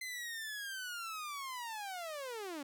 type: linear sweep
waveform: sawtooth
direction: down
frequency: 2061 to 269.1 Hz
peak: -37 dBFS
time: 0.01-2.63 s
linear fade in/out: 5 ms
effects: none